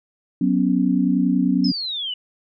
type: chord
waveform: sine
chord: F# suspended fourth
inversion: none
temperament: equal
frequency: 185 / 246.9 / 277.2 Hz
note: F#3 / B3 / C#4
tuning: 0 / 0 / 0 cents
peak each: -20 dBFS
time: 0.41-1.72 s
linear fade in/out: 5 ms
type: exponential sweep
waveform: sine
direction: down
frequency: 5290 to 2902 Hz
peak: -24 dBFS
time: 1.64-2.14 s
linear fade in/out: 5 ms
effects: none